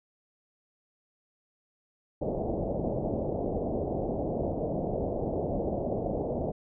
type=low-pass noise; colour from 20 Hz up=white; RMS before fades=-31 dBFS; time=2.21-6.52 s; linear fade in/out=10 ms; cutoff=690 Hz; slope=48 dB/octave; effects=none